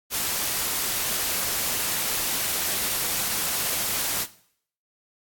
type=noise; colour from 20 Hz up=white; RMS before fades=-26 dBFS; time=0.1-4.27 s; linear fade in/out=50 ms; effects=noise-tail reverb RT60 0.6 s tail -17 dB re dry + AAC 64 kbps